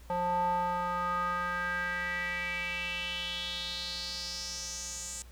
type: tone with band-pass filter sweep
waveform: square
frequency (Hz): 177.1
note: F3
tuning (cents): +24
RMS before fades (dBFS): -34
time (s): 0.1-5.22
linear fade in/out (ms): 0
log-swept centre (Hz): 760 to 7600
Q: 4.8
effects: added 60 Hz sine -49 dBFS peak until 5.31 s + pink hiss -59 dBFS RMS until 5.31 s